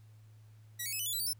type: tone with pitch steps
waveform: 5% pulse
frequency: 1934 / 2234 / 2582 / 2983 / 3446 / 3981 / 4600 / 5314 Hz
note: B6 / C#7 / E7 / F#7 / A7 / B7 / D8 / E8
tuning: -37 / +13 / -37 / +13 / -37 / +13 / -37 / +13 cents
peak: -26 dBFS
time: 0.79-1.334 s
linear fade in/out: 10 ms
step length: 68 ms
effects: added 108 Hz sine -54 dBFS peak until 1.39 s + pink hiss -71 dBFS RMS until 1.39 s